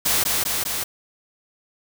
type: noise with echo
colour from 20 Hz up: white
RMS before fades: -20 dBFS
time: 0.05-0.24 s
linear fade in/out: 10 ms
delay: 200 ms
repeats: 3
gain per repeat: -2 dB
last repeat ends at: 0.84 s
effects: none